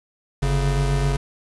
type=tone pair together; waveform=square; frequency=48.79 / 138.59 Hz; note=G1 / C#3; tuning=-7 / 0 cents; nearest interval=octave + tritone; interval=1807 cents; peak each=-22 / -22 dBFS; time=0.42-1.17 s; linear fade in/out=10 ms; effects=resampled to 24000 Hz + 7-bit